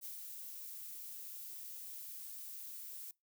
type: noise with ADSR envelope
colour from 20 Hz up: violet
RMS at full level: -45 dBFS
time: 0.01-3.11 s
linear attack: 39 ms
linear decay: 110 ms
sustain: -3 dB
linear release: 3 ms
effects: noise-tail reverb RT60 0.2 s tail -23 dB re dry